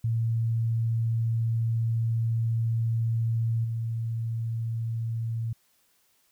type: tone with level steps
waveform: sine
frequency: 114.3 Hz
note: A#2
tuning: 34 cents flat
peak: -23 / -27 dBFS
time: 0.04-5.53 s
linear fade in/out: 5 ms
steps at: 3.64 s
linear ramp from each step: 10 ms
effects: white hiss -67 dBFS RMS until 6.31 s